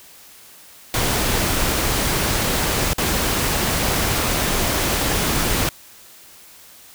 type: noise with dropouts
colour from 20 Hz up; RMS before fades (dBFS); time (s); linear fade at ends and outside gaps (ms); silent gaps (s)
pink; -20; 0.94-5.69; 1; 2.933-2.982
effects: white hiss -45 dBFS RMS until 6.94 s